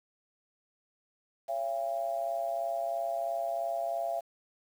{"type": "tone with amplitude modulation", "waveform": "sine", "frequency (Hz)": 679, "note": "F5", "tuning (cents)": -49, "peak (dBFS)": -26, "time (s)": [1.48, 4.21], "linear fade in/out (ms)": 20, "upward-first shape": "sine", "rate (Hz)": 123, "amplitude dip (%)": 85, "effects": ["9-bit"]}